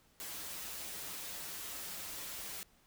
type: noise with comb filter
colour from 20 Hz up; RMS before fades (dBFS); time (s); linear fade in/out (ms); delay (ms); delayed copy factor
white; -44; 0.2-2.63; 0; 8.2; -0.6
effects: pink hiss -68 dBFS RMS until 2.86 s